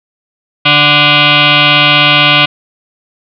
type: tone with frequency modulation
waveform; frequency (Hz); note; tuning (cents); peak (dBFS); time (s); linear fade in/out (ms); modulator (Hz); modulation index
sine; 146.8; D3; 0; -4; 0.65-2.46; 10; 442; 7.7
effects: none